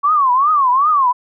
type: tone with vibrato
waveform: sine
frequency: 1108.7 Hz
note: C#6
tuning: in tune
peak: -10 dBFS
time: 0.03-1.13 s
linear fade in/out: 20 ms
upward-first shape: triangle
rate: 2.6 Hz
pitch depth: 240 cents each way
effects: none